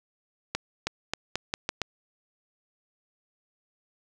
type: accelerating click train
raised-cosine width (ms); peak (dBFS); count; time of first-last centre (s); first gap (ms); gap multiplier
0.2; -10; 7; 0.55-1.817; 320; 0.83
effects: none